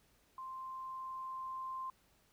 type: tone with level ramp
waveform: sine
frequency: 1046.5 Hz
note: C6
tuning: in tune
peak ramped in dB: -43 to -39 dBFS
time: 0.38-1.9 s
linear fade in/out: 2 ms
effects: pink hiss -71 dBFS RMS until 2.32 s